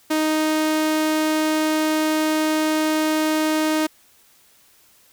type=tone; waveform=sawtooth; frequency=311.1 Hz; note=D#4; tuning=in tune; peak=-14 dBFS; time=0.1-3.87 s; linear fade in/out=10 ms; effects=white hiss -55 dBFS RMS until 5.12 s